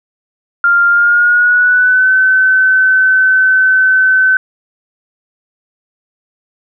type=tone with pitch glide; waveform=sine; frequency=1396.9 to 1523.3 Hz; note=F6 to F#6; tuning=0 to +50 cents; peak=-6 dBFS; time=0.64-4.37 s; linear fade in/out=2 ms; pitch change=+150 cents; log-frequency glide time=0.88-2.11 s; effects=none